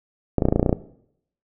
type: clicks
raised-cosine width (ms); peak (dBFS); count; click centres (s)
2; -4; 11; 0.383 / 0.422 / 0.454 / 0.486 / 0.525 / 0.56 / 0.596 / 0.629 / 0.662 / 0.694 / 0.728
effects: noise-tail reverb RT60 0.7 s tail -17 dB re dry